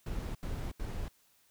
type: noise bursts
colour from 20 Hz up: brown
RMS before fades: -37 dBFS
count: 3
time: 0.06-1.084 s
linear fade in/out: 5 ms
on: 290 ms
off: 77 ms
effects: white hiss -68 dBFS RMS until 1.5 s